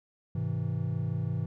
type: chord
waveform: triangle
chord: Ab augmented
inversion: none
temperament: just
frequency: 103.83 / 129.78 / 162.23 Hz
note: Ab2 / C3 / E3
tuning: 0 / -14 / -27 cents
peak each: -31 dBFS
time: 0.35-1.46 s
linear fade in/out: 5 ms
effects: none